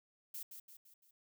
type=noise with echo; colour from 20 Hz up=violet; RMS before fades=-45 dBFS; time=0.34-0.43 s; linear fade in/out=5 ms; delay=170 ms; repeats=4; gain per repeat=-6 dB; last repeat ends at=1.11 s; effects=none